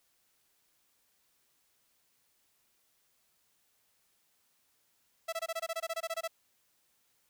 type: tone bursts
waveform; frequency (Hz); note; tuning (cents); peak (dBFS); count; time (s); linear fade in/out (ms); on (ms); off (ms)
sawtooth; 659.3; E5; 0; -29; 15; 5.28-6.278; 10; 46; 22
effects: white hiss -73 dBFS RMS until 7.29 s